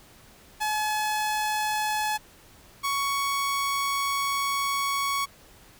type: tone pair in turn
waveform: sawtooth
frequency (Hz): 853 / 1114.8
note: G#5 / C#6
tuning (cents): +46 / +9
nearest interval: perfect fourth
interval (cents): 463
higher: second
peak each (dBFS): -21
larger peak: neither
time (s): 0.6-2.18 / 2.83-5.26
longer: second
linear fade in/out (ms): 20
effects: pink hiss -53 dBFS RMS until 5.79 s